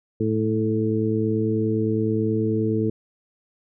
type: harmonic tone with a mistuned harmonic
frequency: 109.5 Hz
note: A2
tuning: 8 cents flat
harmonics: 1 / 2 / 3 / 4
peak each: -25 / -25 / -25 / -25 dBFS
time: 0.2-2.9 s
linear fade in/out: 5 ms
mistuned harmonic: 1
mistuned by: +17 cents
effects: none